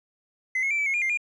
triangle tone with pitch steps, 2045 / 2172 / 2338 / 2303 / 2170 / 2412 / 2103 / 2417 Hz, C7 / C#7 / D7 / D7 / C#7 / D7 / C7 / D7, -40 / -36 / -8 / -34 / -37 / +46 / +8 / +49 cents, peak -20 dBFS, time 0.55-1.174 s, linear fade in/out 5 ms, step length 78 ms, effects tanh soft clip ceiling -18 dBFS + resampled to 24000 Hz

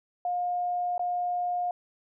sine tone with dropouts, 712 Hz, F5, 33 cents sharp, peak -26 dBFS, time 0.25-1.71 s, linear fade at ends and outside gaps 2 ms, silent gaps 0.98-0.994 s, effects none

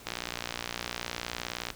click train, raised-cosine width 0.2 ms, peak -15 dBFS, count 98, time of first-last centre 0.07-1.703 s, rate 59.4 Hz, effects pink hiss -50 dBFS RMS until 1.75 s

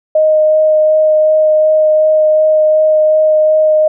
sine tone with vibrato, 620 Hz, D#5, 6 cents flat, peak -6 dBFS, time 0.15-3.88 s, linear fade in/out 5 ms, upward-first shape sine, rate 2.7 Hz, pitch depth 8 cents each way, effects none

